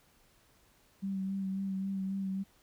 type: tone with vibrato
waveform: sine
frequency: 193.1 Hz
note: G3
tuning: 26 cents flat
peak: -32 dBFS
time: 1.02-2.44 s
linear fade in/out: 20 ms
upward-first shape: sine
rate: 3.7 Hz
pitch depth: 23 cents each way
effects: pink hiss -66 dBFS RMS until 2.62 s